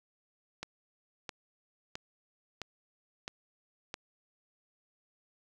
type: click train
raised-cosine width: 0.2 ms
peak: -21 dBFS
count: 6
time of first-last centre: 0.63-3.941 s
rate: 1.51 Hz
effects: none